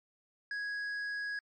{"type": "tone with hard clipping", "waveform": "sine", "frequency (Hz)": 1661.2, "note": "G#6", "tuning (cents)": 0, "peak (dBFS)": -36, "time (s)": [0.51, 1.39], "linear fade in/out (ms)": 2, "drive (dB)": 5, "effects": ["MP3 48 kbps"]}